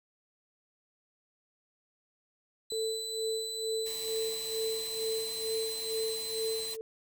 30% pulse tone with pitch glide, 3995 to 4048 Hz, B7 to B7, +19 to +42 cents, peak -33 dBFS, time 2.7-6.74 s, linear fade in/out 5 ms, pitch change +23 cents, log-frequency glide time 3.76-5.4 s
sine tone with tremolo, 444.5 Hz, A4, 18 cents sharp, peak -30 dBFS, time 2.72-6.81 s, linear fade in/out 0 ms, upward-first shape sine, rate 2.2 Hz, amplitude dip 80%
white band-stop noise, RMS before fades -44 dBFS, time 3.85-6.77 s, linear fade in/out 20 ms, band 1200 to 1700 Hz, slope 96 dB/octave
effects none

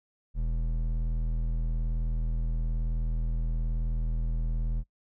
sine tone with hard clipping, 40.54 Hz, E1, 28 cents flat, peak -28 dBFS, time 0.34-4.84 s, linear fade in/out 50 ms, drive 9 dB, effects noise-tail reverb RT60 0.1 s tail -21 dB re dry

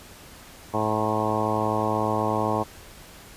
harmonic tone with a mistuned harmonic, 108.1 Hz, A2, 30 cents flat, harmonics 1 / 2 / 3 / 4 / 5 / 6 / 7 / 8 / 9 / 10, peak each -31 / -31 / -31 / -31 / -31 / -31 / -31 / -31 / -31 / -31 dBFS, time 0.73-2.64 s, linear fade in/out 20 ms, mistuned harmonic 9, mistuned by -31 cents, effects pink hiss -46 dBFS RMS until 3.36 s + resampled to 32000 Hz

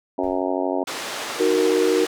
harmonic tone, 92.5 Hz, F#2, in tune, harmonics 3 / 4 / 5 / 6 / 7 / 8 / 9 / 10, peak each -26 / -27 / -31 / -29 / -27 / -32 / -32 / -33 dBFS, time 0.18-0.84 s, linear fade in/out 5 ms
brown noise with exponential decay, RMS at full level -38 dBFS, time 0.23-0.74 s, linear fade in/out 5 ms, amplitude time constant 110 ms
pink band-pass noise, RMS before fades -30 dBFS, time 0.87-2.07 s, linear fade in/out 5 ms, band 440 to 7500 Hz, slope 12 dB/octave
sine chord, D# minor, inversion none, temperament equal with one note detuned, 311.1 / 371.5 / 466.2 Hz, D#4 / F#4 / A#4, 0 / +7 / 0 cents, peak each -23 / -20 / -19 dBFS, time 1.39-2.06 s, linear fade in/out 20 ms
effects none

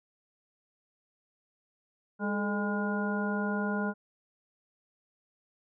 harmonic tone with a mistuned harmonic, 204.1 Hz, G#3, 30 cents flat, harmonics 1 / 2 / 3 / 4 / 5 / 7, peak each -30 / -37 / -39 / -40 / -41 / -36 dBFS, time 2.19-3.94 s, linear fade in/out 50 ms, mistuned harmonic 2, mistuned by +82 cents, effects none

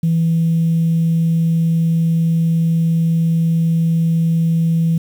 sine tone, 164.81 Hz, E3, in tune, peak -11 dBFS, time 0.03-4.98 s, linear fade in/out 5 ms, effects tanh soft clip ceiling -8 dBFS + 7-bit

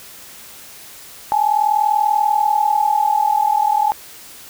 sine tone pair together, 825 / 865.3 Hz, G#5 / A5, -12 / -29 cents, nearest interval minor second, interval 83 cents, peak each -16 dBFS, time 1.32-3.92 s, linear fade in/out 0 ms, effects white hiss -39 dBFS RMS until 4.49 s

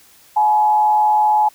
sine tone with frequency modulation, 849 Hz, G#5, 38 cents sharp, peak -11 dBFS, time 0.36-1.49 s, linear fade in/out 10 ms, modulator 127 Hz, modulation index 0.39, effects white hiss -49 dBFS RMS until 1.54 s

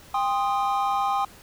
triangle chord, C minor, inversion second, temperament equal with one note detuned, 797.7 / 1046.5 / 1244.5 Hz, G5 / C6 / Eb6, +30 / 0 / 0 cents, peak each -22 / -26 / -26 dBFS, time 0.14-1.25 s, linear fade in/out 5 ms, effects pink hiss -49 dBFS RMS until 1.42 s

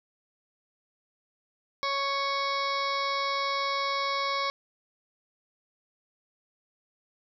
harmonic tone with a mistuned harmonic, 554.4 Hz, C#5, in tune, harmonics 1 / 2 / 3 / 4 / 6 / 7 / 8 / 9 / 10, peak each -35 / -29 / -43 / -34 / -42 / -38 / -40 / -40 / -42 dBFS, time 1.83-4.5 s, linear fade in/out 0 ms, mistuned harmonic 9, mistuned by +28 cents, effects none

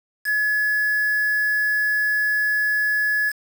sine tone with quantisation, 1700 Hz, G#6, 40 cents sharp, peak -18 dBFS, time 0.24-3.33 s, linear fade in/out 50 ms, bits 5, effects none

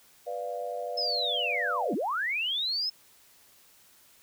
sine chord, B diminished, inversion none, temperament equal, 493.9 / 587.3 / 698.5 Hz, B4 / D5 / F5, 0 / 0 / 0 cents, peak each -36 dBFS, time 0.26-1.95 s, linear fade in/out 20 ms
sine linear two-way sweep, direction down then up, 5250 to 182.6 to 5250 Hz, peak -27 dBFS, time 0.97-2.9 s, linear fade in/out 10 ms, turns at 1.94 s
effects white hiss -59 dBFS RMS until 4.22 s

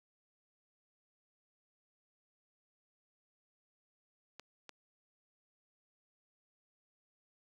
clicks, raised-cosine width 0.2 ms, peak -30 dBFS, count 2, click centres 4.396 / 4.693 s, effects high-pass 200 Hz 12 dB/octave + 10-bit

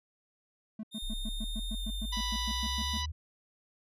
triangle tone bursts, 217.7 Hz, A3, 18 cents flat, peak -34 dBFS, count 15, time 0.79-2.975 s, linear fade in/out 5 ms, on 43 ms, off 110 ms
45% pulse tone with pitch glide, 3654 to 3618 Hz, A#7 to A7, -35 to +48 cents, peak -39 dBFS, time 0.91-3.04 s, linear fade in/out 50 ms, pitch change -17 cents, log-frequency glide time 1.75-1.85 s
sine exponential sweep, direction up, 30.73 to 79 Hz, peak -34 dBFS, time 1.02-3.12 s, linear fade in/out 10 ms
harmonic tone, 987.8 Hz, B5, in tune, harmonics 1 / 2 / 3 / 4 / 5 / 6, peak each -39 / -43 / -39 / -40 / -44 / -44 dBFS, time 2.12-3.06 s, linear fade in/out 10 ms
effects none

